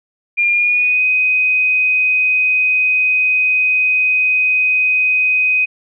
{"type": "tone with pitch glide", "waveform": "sine", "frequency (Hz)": [2406, 2508], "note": ["D7", "D#7"], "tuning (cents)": [41, 13], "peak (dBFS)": -11, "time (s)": [0.37, 5.66], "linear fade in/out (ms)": 20, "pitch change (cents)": 72, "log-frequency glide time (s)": [0.51, 1.03], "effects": []}